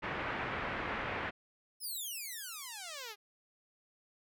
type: low-pass noise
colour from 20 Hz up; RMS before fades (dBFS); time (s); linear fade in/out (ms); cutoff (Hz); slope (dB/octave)
white; -38; 0.02-1.31; 20; 2200; 24
type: exponential sweep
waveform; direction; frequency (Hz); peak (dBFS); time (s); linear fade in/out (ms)
5% pulse; down; 5330 to 398; -31; 1.8-3.16; 50
effects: none